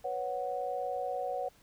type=chord; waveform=sine; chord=B suspended second; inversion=none; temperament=equal; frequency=493.9 / 554.4 / 740 Hz; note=B4 / C#5 / F#5; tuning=0 / 0 / 0 cents; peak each=-38 / -37 / -35 dBFS; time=0.04-1.49 s; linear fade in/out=10 ms; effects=pink hiss -63 dBFS RMS until 1.62 s